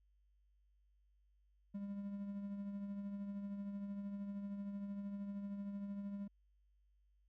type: tone with tremolo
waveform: triangle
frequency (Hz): 200.5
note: G3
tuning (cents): +39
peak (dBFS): -38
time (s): 1.74-6.28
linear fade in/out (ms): 10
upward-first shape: triangle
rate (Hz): 13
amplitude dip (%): 45
effects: added 50 Hz sine -70 dBFS peak until 7.28 s